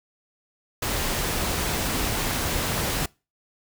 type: noise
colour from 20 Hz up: pink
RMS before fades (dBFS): -26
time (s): 0.82-3.06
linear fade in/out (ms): 5
effects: noise-tail reverb RT60 0.3 s tail -25 dB re dry